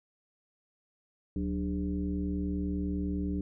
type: tone with frequency modulation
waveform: sine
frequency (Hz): 185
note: F#3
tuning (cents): 0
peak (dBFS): -29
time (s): 1.36-3.41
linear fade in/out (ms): 2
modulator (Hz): 110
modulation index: 1.3
effects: none